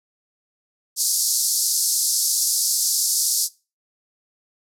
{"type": "band-pass noise", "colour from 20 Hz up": "pink", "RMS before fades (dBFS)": -21, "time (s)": [0.96, 3.49], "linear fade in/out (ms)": 50, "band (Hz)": [4700, 13000], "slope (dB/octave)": 48, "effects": ["noise-tail reverb RT60 0.3 s tail -21 dB re dry"]}